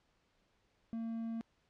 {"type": "tone", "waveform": "triangle", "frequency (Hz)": 227.6, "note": "A#3", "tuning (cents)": -41, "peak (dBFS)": -35, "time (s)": [0.93, 1.41], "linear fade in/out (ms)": 0, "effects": ["pink hiss -75 dBFS RMS until 1.69 s", "low-pass 5000 Hz 12 dB/octave"]}